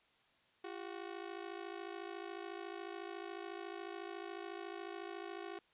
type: ring-modulated tone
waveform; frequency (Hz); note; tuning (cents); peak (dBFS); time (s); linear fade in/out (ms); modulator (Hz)
sawtooth; 370; F#4; 0; -37; 0.64-5.59; 2; 27
effects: white hiss -71 dBFS RMS until 5.73 s + resampled to 8000 Hz